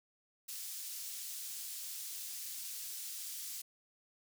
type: high-pass noise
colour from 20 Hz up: pink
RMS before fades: -44 dBFS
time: 0.48-3.62 s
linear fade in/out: 10 ms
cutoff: 5700 Hz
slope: 12 dB/octave
effects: none